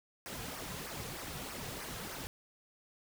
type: noise with flanger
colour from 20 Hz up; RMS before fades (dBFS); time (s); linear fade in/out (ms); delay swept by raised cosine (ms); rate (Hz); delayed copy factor
pink; -43; 0.26-2.27; 0; 0.26 to 3.46; 3.2; -0.6
effects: none